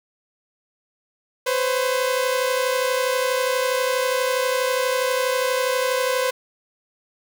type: tone pair together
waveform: sawtooth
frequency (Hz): 505.7 / 538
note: B4 / C5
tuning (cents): +41 / +48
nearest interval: minor second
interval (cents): 107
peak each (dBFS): -17 / -21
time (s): 1.46-6.31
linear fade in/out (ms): 10
effects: 8-bit